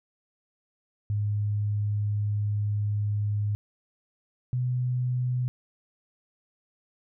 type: tone pair in turn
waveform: sine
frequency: 103.83 / 125.09 Hz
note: G#2 / B2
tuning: 0 / +23 cents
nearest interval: minor third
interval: 323 cents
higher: second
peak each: -24 / -24 dBFS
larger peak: neither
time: 1.1-3.55 / 4.53-5.48 s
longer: first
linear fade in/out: 0 ms
effects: none